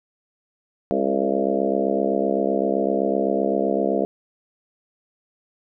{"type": "harmonic tone with a mistuned harmonic", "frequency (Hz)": 67.8, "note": "C#2", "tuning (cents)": -38, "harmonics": [3, 4, 5, 6, 7, 8, 9, 10], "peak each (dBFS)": [-27, -27, -27, -27, -27, -27, -27, -27], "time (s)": [0.91, 4.05], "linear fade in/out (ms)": 0, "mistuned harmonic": 6, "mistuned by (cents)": 30, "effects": []}